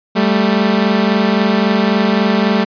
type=tone pair together; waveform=sawtooth; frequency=196.3 / 220 Hz; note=G3 / A3; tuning=+3 / 0 cents; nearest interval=major second; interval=197 cents; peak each=-10 dBFS; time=0.15-2.65 s; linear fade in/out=20 ms; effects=resampled to 11025 Hz